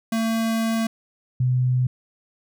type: tone pair in turn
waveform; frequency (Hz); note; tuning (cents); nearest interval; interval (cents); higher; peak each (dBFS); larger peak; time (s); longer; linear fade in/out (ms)
square / sine; 225.4 / 126.5; A3 / B2; +42 / +42; minor seventh; 1000; first; -21 / -17; second; 0.12-0.87 / 1.4-1.87; first; 5
effects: none